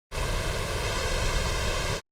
pink noise with comb filter, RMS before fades -27 dBFS, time 0.11-2.01 s, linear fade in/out 50 ms, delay 1.9 ms, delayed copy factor +0.85, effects low-pass 7000 Hz 12 dB/octave + Opus 32 kbps

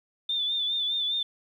sine tone with vibrato, 3545 Hz, A7, 12 cents sharp, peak -25 dBFS, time 0.29-1.23 s, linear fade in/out 5 ms, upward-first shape sine, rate 4.9 Hz, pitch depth 48 cents each way, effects 10-bit

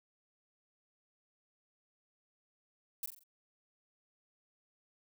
violet noise with echo, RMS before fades -38 dBFS, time 3.03-3.06 s, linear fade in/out 2 ms, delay 44 ms, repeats 4, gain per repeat -7 dB, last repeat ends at 3.236 s, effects none

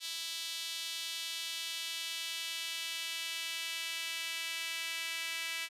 sawtooth tone with high-pass filter sweep, 329.6 Hz, E4, in tune, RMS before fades -39 dBFS, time 0-5.69 s, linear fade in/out 50 ms, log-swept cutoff 3600 to 2400 Hz, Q 2.2, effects resampled to 32000 Hz

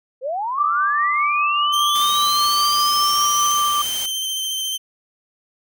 sine linear sweep, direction up, 484.4 to 6290 Hz, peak -21 dBFS, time 0.21-3.61 s, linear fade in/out 50 ms
sine tone with tremolo, 1174.7 Hz, D6, in tune, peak -16 dBFS, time 0.58-3.82 s, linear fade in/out 5 ms, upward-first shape triangle, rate 5 Hz, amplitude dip 25%
sawtooth tone with vibrato, 3113 Hz, G7, 13 cents flat, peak -19 dBFS, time 1.72-4.78 s, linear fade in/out 20 ms, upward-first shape sine, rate 14 Hz, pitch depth 18 cents each way
white noise, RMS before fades -31 dBFS, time 1.95-4.06 s, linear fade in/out 2 ms
effects none

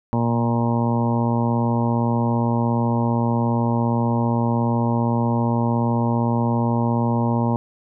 harmonic tone with a mistuned harmonic, 117.4 Hz, A#2, 13 cents sharp, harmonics 1 / 2 / 3 / 4 / 5 / 6 / 7 / 8 / 9, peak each -21 / -21 / -31 / -31 / -30 / -37 / -30 / -28 / -36 dBFS, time 0.13-7.56 s, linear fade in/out 0 ms, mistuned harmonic 1, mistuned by +24 cents, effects none

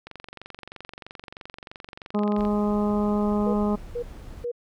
click train, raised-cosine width 0.3 ms, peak -23 dBFS, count 56, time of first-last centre 0.07-2.451 s, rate 23.1 Hz
harmonic tone, 207.7 Hz, G#3, in tune, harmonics 1 / 2 / 3 / 4 / 5 / 6, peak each -22 / -28 / -32 / -34 / -36 / -38 dBFS, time 2.14-3.76 s, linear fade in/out 10 ms
brown noise, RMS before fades -39 dBFS, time 2.37-4.45 s, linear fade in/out 10 ms
sine tone bursts, 480.1 Hz, B4, 49 cents flat, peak -26 dBFS, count 3, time 3.46-4.517 s, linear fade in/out 10 ms, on 79 ms, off 410 ms
effects none

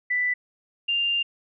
sine tone pair in turn, 1983 / 2795 Hz, B6 / F7, +7 / +1 cents, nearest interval tritone, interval 594 cents, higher second, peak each -21 dBFS, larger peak neither, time 0.1-0.34 / 0.88-1.23 s, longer second, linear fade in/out 10 ms, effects none

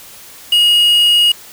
triangle tone with quantisation, 2877 Hz, F#7, 49 cents flat, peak -6 dBFS, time 0.52-1.32 s, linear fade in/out 5 ms, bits 4, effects white hiss -37 dBFS RMS until 1.52 s

